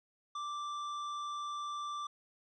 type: tone with hard clipping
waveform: sine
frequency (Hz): 1174.7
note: D6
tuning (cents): 0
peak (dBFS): -39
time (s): 0.35-2.07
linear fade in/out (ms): 5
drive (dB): 9
effects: resampled to 22050 Hz